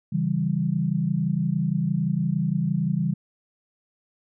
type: chord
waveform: sine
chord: C# diminished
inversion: none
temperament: equal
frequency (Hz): 138.59 / 164.81 / 196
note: C#3 / E3 / G3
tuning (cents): 0 / 0 / 0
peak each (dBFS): -27 / -24 / -26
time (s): 0.12-3.14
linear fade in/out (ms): 10
effects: none